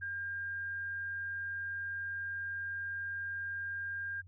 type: tone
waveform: sine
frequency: 1605 Hz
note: G6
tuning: 40 cents sharp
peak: -36 dBFS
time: 0.01-4.22 s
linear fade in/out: 20 ms
effects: added 91 Hz sine -52 dBFS peak until 4.27 s